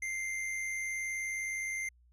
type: tone with amplitude modulation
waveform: square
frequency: 2093 Hz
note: C7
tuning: in tune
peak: -33 dBFS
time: 0.02-1.89 s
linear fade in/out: 5 ms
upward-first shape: sine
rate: 99.5 Hz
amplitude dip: 35%
effects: added 60 Hz sine -61 dBFS peak until 2.12 s + low-pass 11000 Hz 12 dB/octave